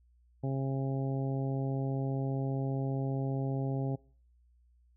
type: harmonic tone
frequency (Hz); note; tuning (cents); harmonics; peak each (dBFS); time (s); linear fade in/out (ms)
135; C#3; -45; 1 / 2 / 3 / 4 / 5 / 6; -31 / -37 / -41 / -43 / -45 / -47; 0.43-3.96; 10
effects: noise-tail reverb RT60 0.5 s tail -25 dB re dry + added 60 Hz sine -62 dBFS peak until 4.96 s